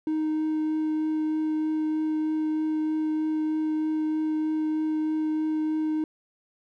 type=tone with vibrato; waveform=triangle; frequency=311.1 Hz; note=D#4; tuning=in tune; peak=-21 dBFS; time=0.07-6.04 s; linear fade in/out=2 ms; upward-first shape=triangle; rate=3.2 Hz; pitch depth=8 cents each way; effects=tanh soft clip ceiling -17 dBFS